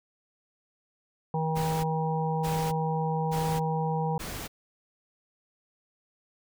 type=harmonic tone; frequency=159.4 Hz; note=D#3; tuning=42 cents sharp; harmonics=1 / 3 / 5 / 6; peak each=-28 / -33 / -32 / -35 dBFS; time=1.34-4.18 s; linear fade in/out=2 ms
type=noise bursts; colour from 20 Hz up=pink; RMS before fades=-37 dBFS; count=4; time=1.55-4.48 s; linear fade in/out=20 ms; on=290 ms; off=590 ms
effects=none